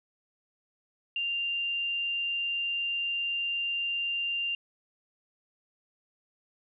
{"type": "tone with frequency modulation", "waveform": "sine", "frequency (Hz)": 2788, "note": "F7", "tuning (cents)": -4, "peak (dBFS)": -28, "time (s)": [1.16, 4.55], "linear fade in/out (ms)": 2, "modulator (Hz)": 26.6, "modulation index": 0.22, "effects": []}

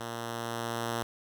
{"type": "tone with level ramp", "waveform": "5% pulse", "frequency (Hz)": 116.54, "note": "A#2", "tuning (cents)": 0, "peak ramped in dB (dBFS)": [-25, -19], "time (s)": [0, 1.03], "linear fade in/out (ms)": 5, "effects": []}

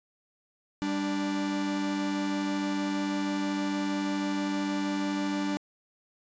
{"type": "tone pair together", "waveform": "45% pulse", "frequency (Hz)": [197.5, 293.1], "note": ["G3", "D4"], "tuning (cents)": [13, -3], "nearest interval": "perfect fifth", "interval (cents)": 684, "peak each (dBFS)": [-33, -29], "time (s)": [0.82, 5.57], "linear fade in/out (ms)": 0, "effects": ["resampled to 16000 Hz"]}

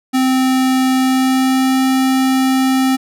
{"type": "tone with pitch glide", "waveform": "square", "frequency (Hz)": [260, 262.6], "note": ["C4", "C4"], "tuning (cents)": [-11, 6], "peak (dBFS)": -12, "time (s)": [0.13, 2.97], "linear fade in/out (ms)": 20, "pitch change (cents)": 17, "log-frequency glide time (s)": [0.94, 1.84], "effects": []}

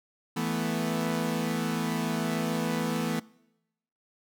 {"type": "chord", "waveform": "sawtooth", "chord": "E suspended fourth", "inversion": "none", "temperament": "equal", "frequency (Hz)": [164.81, 220, 246.9], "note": ["E3", "A3", "B3"], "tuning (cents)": [0, 0, 0], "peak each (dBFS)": -28, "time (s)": [0.36, 3.2], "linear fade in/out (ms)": 10, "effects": ["noise-tail reverb RT60 0.9 s tail -23 dB re dry"]}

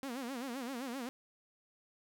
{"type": "tone with vibrato", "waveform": "sawtooth", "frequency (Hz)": 254.1, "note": "B3", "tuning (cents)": 49, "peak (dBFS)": -35, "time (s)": [0.03, 1.09], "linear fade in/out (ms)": 0, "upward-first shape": "sine", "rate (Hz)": 7.7, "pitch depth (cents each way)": 160, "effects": []}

